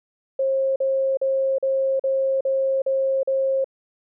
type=tone bursts; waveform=sine; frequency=536 Hz; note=C5; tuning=42 cents sharp; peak=-18 dBFS; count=8; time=0.39-3.644 s; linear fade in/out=5 ms; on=370 ms; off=42 ms; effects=none